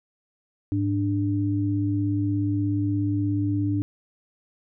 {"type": "tone pair together", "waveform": "sine", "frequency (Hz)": [103.83, 294.7], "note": ["G#2", "D4"], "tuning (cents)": [0, 6], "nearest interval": "octave + tritone", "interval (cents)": 1806, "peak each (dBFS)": -24, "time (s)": [0.72, 3.82], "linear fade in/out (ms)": 0, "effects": []}